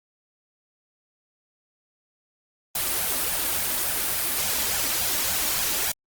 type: noise with flanger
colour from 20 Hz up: white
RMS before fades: -25 dBFS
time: 2.75-5.92 s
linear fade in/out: 5 ms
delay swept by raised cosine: 1.2 to 3.5 ms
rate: 3.5 Hz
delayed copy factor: +0.6
effects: Opus 32 kbps